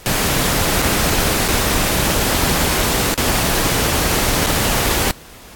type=noise with dropouts; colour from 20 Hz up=pink; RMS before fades=-17 dBFS; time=0.06-5.11 s; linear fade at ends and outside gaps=0 ms; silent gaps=0.818-0.822 / 1.481-1.485 / 3.141-3.177 / 4.463-4.468 s; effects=pink hiss -40 dBFS RMS until 5.55 s + AAC 64 kbps